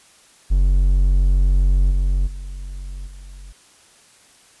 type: tone with level steps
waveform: triangle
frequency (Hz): 46.25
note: F#1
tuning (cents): 0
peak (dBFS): -10 / -13 / -26 / -33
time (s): 0.5-3.53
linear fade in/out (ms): 20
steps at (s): 1.9 / 2.26 / 3.06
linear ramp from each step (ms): 20
effects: white hiss -51 dBFS RMS until 4.6 s + resampled to 24000 Hz